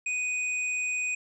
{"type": "tone", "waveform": "square", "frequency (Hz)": 2489, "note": "D#7", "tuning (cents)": 0, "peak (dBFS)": -28, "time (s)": [0.06, 1.15], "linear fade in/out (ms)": 5, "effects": ["resampled to 22050 Hz"]}